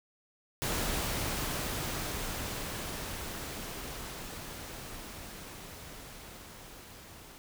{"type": "noise with level ramp", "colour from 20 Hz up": "pink", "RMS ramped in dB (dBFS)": [-32, -51], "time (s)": [0.62, 7.38], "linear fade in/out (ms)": 0, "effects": []}